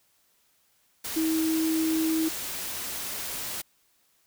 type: tone in noise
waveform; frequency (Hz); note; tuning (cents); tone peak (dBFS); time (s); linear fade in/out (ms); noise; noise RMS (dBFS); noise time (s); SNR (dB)
sine; 320; D#4; +49; -23; 1.16-2.29; 10; white; -34; 1.04-3.62; +8
effects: white hiss -67 dBFS RMS until 4.26 s